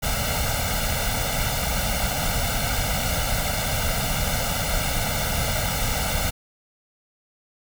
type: noise with comb filter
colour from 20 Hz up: pink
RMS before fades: -24 dBFS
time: 0.02-6.31 s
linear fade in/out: 20 ms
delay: 1.4 ms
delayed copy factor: +1
effects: none